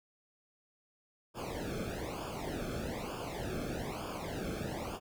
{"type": "noise with flanger", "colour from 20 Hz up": "brown", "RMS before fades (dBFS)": -39, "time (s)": [1.34, 5], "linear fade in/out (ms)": 50, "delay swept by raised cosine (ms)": [0.5, 1.06], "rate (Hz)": 1.1, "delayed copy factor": -1, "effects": []}